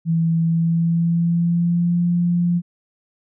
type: tone with pitch glide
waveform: sine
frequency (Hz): 164.81 to 173.91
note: E3 to F3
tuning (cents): 0 to -7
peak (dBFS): -15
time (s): 0.05-2.62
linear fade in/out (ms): 50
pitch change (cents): +93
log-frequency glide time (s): 0.42-2.02
effects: none